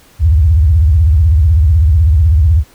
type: tone with vibrato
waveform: sine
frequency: 77.78 Hz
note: D#2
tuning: in tune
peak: -5 dBFS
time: 0.19-2.64 s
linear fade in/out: 50 ms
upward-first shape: sine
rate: 16 Hz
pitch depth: 280 cents each way
effects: pink hiss -45 dBFS RMS until 2.74 s